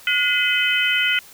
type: harmonic tone with a mistuned harmonic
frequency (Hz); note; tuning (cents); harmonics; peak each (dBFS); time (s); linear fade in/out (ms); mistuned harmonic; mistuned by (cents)
509; C5; -48; 3 / 4 / 5 / 6; -22 / -22 / -22 / -22; 0.07-1.19; 2; 3; -95
effects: white hiss -45 dBFS RMS until 1.33 s